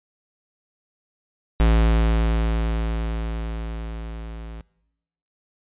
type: tone with level ramp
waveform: square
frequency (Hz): 55.7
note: A1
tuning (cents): +22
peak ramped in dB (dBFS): -14 to -35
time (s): 1.6-4.61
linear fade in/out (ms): 0
effects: noise-tail reverb RT60 0.9 s tail -22 dB re dry + resampled to 8000 Hz